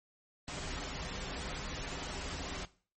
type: noise with comb filter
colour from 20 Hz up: pink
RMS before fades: -40 dBFS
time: 0.48-2.65 s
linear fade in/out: 0 ms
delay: 9 ms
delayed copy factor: -0.5
effects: noise-tail reverb RT60 0.4 s tail -18 dB re dry + MP3 32 kbps